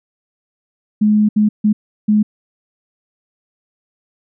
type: tone bursts at uneven times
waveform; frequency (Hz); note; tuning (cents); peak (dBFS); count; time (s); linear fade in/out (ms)
sine; 211.4; G#3; +31; -9; 4; 1.01-1.29 / 1.36-1.49 / 1.64-1.73 / 2.08-2.23; 10
effects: none